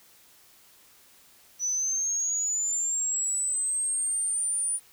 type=linear sweep; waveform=sine; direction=up; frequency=5910 to 9500 Hz; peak=-25 dBFS; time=1.59-4.8 s; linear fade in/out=50 ms; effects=white hiss -57 dBFS RMS until 4.92 s